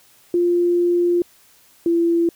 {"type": "tone pair in turn", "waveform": "sine", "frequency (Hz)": [349.2, 338.1], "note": ["F4", "E4"], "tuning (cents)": [0, 44], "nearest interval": "minor second", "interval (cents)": 56, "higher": "first", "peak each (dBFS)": -14, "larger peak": "neither", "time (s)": [[0.34, 1.22], [1.86, 2.29]], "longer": "first", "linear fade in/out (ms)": 2, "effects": ["white hiss -53 dBFS RMS until 2.35 s"]}